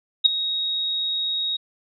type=tone with ADSR envelope; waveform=sine; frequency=3772 Hz; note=A#7; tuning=20 cents sharp; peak=-7 dBFS; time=0.24-1.57 s; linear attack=20 ms; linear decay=6 ms; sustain=-15 dB; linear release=12 ms; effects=none